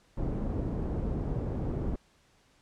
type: low-pass noise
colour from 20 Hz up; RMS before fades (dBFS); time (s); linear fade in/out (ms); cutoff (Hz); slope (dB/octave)
pink; -32; 0.17-1.96; 5; 420; 12
effects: pink hiss -65 dBFS RMS until 2.61 s + low-pass 8000 Hz 12 dB/octave